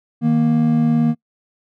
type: tone pair together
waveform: triangle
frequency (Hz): 156.6 / 234.6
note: D#3 / A#3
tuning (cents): +11 / +11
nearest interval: perfect fifth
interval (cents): 700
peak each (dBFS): -16 / -12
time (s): 0.21-1.15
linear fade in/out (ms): 50
effects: noise-tail reverb RT60 0.1 s tail -25 dB re dry